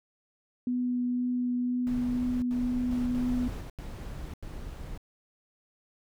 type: tone with vibrato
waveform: sine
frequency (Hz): 247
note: B3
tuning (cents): 0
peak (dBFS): -26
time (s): 0.67-3.48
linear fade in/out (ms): 2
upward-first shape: triangle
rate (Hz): 2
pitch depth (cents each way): 9
type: noise bursts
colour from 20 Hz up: brown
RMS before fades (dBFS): -39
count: 5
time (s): 1.87-4.976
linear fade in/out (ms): 0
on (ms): 550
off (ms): 89
type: noise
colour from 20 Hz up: brown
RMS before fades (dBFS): -38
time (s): 2.91-3.61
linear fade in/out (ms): 2
effects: none